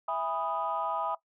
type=chord; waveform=sine; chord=E major seventh; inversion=none; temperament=equal with one note detuned; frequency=659.3 / 816.3 / 987.8 / 1244.5 Hz; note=E5 / G#5 / B5 / D#6; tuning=0 / -30 / 0 / 0 cents; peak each=-34 dBFS; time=0.08-1.15 s; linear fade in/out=5 ms; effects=noise-tail reverb RT60 0.1 s tail -17 dB re dry + tanh soft clip ceiling -20 dBFS